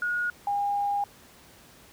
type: tone pair in turn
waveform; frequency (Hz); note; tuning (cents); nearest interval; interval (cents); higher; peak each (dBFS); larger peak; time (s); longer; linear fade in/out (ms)
sine; 1444 / 810.4; F#6 / G#5; -43 / -43; minor seventh; 1000; first; -25 / -24; second; 0.02-0.3 / 0.47-1.04; second; 2
effects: pink hiss -53 dBFS RMS until 1.92 s + high-pass 60 Hz 12 dB/octave